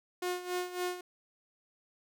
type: tone with tremolo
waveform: sawtooth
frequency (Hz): 359.8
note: F#4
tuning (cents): -48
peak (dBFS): -27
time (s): 0.22-1.01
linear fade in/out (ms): 5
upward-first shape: sine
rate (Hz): 3.6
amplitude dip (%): 75
effects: none